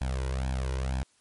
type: tone with flanger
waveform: sawtooth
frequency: 65.1 Hz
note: C2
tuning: 8 cents flat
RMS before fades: -30 dBFS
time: 0.01-1.03 s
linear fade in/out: 0 ms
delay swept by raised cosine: 1.2 to 2.08 ms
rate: 2.1 Hz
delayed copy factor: +0.85
effects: white hiss -66 dBFS RMS until 1.2 s + MP3 48 kbps